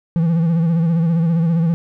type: tone with vibrato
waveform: triangle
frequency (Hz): 166.1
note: E3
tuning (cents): +13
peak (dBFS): -11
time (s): 0.16-1.74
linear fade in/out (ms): 0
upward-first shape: sine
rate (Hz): 15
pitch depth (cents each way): 63
effects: none